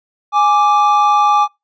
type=tone pair together; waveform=triangle; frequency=830.6 / 1174.7 Hz; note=G#5 / D6; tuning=0 / 0 cents; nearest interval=tritone; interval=600 cents; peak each=-10 dBFS; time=0.32-1.48 s; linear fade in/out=50 ms; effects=noise-tail reverb RT60 0.2 s tail -24 dB re dry + resampled to 16000 Hz